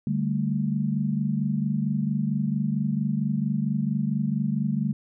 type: chord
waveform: sine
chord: D suspended fourth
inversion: none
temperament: just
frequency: 146.83 / 195.78 / 220.2 Hz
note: D3 / G3 / A3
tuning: 0 / -2 / +2 cents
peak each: -27 dBFS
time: 0.07-4.93 s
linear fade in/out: 2 ms
effects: none